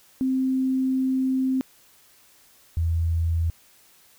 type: tone pair in turn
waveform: sine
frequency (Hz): 261.6 / 82.9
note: C4 / E2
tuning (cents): 0 / +10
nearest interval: octave + minor sixth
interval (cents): 1990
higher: first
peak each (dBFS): -20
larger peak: neither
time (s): 0.21-1.61 / 2.77-3.5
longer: first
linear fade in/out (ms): 0
effects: white hiss -56 dBFS RMS until 4.18 s